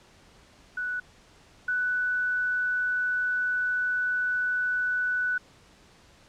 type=tone pair in turn; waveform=sine; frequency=1480 / 1487.7 Hz; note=F#6 / F#6; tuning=0 / +9 cents; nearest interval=unison; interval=9 cents; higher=second; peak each=-28 / -24 dBFS; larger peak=second; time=0.77-1 / 1.68-5.38 s; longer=second; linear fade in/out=5 ms; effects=pink hiss -56 dBFS RMS until 6.28 s + low-pass 7000 Hz 12 dB/octave